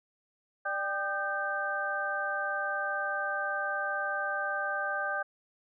sine tone cluster, 591 / 792 / 1214 / 1559 Hz, D5 / G5 / D#6 / G6, +11 / +18 / -43 / -10 cents, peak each -37 / -37 / -37 / -32 dBFS, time 0.65-5.23 s, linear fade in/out 10 ms, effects none

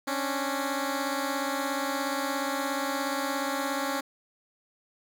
10% pulse beating tone pair, 273 / 290 Hz, C#4 / D4, -26 / -22 cents, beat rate 17 Hz, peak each -21 / -25 dBFS, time 0.07-4.01 s, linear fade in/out 10 ms, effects none

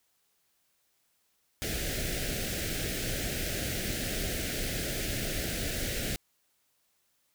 pink band-stop noise, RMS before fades -33 dBFS, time 1.62-6.16 s, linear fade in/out 0 ms, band 690 to 1500 Hz, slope 48 dB/octave, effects white hiss -73 dBFS RMS until 7.34 s

